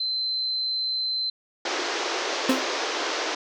sine tone, 4081 Hz, C8, 44 cents flat, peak -24 dBFS, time 0-1.3 s, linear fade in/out 5 ms
pink band-pass noise, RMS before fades -28 dBFS, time 1.65-3.35 s, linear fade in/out 5 ms, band 320 to 6300 Hz, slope 48 dB/octave
35% pulse tone with exponential decay, 261.6 Hz, C4, in tune, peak -14 dBFS, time 2.49-2.68 s, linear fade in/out 5 ms, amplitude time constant 40 ms
effects none

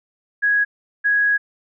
sine tone pair in turn, 1661.2 / 1661.2 Hz, G#6 / G#6, 0 / 0 cents, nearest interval unison, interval 0 cents, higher neither, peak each -14 dBFS, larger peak neither, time 0.42-0.65 / 1.04-1.38 s, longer second, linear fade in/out 20 ms, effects none

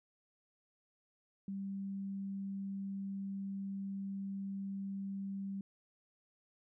sine tone, 196 Hz, G3, in tune, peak -38 dBFS, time 1.48-5.61 s, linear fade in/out 2 ms, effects none

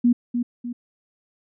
sine tone with echo, 241.1 Hz, B3, 41 cents flat, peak -13 dBFS, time 0.04-0.13 s, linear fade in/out 10 ms, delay 300 ms, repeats 2, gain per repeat -7 dB, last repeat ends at 0.73 s, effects none

